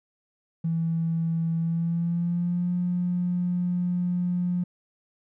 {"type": "tone with pitch glide", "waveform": "triangle", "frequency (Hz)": [164.81, 177.66], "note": ["E3", "F3"], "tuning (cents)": [0, 30], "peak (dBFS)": -19, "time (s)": [0.64, 4.64], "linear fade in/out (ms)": 10, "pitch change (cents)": 130, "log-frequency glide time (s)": [1.57, 2.73], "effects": ["tanh soft clip ceiling -21 dBFS"]}